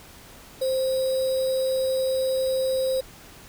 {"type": "tone with sample-and-hold", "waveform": "sine", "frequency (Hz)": 524, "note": "C5", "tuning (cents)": 2, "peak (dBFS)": -21, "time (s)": [0.61, 3.01], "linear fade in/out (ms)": 10, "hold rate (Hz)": 4410, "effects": ["pink hiss -47 dBFS RMS until 3.48 s"]}